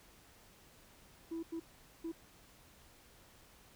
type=tone bursts at uneven times; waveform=sine; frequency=329.6 Hz; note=E4; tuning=in tune; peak=-36 dBFS; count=3; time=1.31-1.43 / 1.52-1.6 / 2.04-2.12 s; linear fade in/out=10 ms; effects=tanh soft clip ceiling -36 dBFS + pink hiss -62 dBFS RMS until 3.75 s